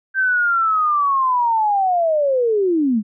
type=linear sweep; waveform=sine; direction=down; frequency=1568 to 198 Hz; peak=-14 dBFS; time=0.14-3.03 s; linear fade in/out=50 ms; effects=none